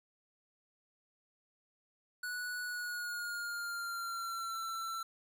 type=tone with pitch glide; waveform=square; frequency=1472 to 1342.1 Hz; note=F#6 to E6; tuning=-9 to +31 cents; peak=-38 dBFS; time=2.23-5.03 s; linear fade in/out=5 ms; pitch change=-160 cents; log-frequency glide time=2.63-4.6 s; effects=11-bit